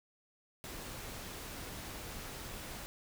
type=noise; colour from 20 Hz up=pink; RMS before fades=-45 dBFS; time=0.64-2.86 s; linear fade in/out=0 ms; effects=none